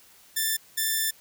5% pulse tone bursts at uneven times, 1771 Hz, A6, 11 cents sharp, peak -13 dBFS, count 2, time 0.36-0.57 / 0.77-1.11 s, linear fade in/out 10 ms, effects white hiss -55 dBFS RMS until 1.2 s

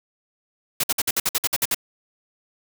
white noise bursts, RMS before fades -21 dBFS, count 11, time 0.8-1.746 s, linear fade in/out 5 ms, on 36 ms, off 55 ms, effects none

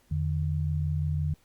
sine tone pair together, 84.24 / 150.1 Hz, E2 / D3, +38 / +38 cents, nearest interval minor seventh, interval 1000 cents, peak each -28 dBFS, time 0.11-1.34 s, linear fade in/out 5 ms, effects pink hiss -65 dBFS RMS until 1.44 s + Opus 48 kbps

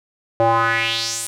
square tone with band-pass filter sweep, 114.3 Hz, A#2, 34 cents flat, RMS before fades -19 dBFS, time 0.4-1.27 s, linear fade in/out 0 ms, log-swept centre 620 to 9900 Hz, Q 3.5, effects none

